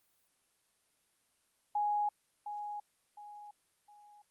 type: tone with echo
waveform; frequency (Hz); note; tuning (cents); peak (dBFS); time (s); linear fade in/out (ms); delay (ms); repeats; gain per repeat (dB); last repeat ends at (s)
sine; 830.6; G#5; 0; -29; 1.75-2.09; 5; 710; 3; -9; 4.22
effects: white hiss -74 dBFS RMS until 4.3 s + Opus 32 kbps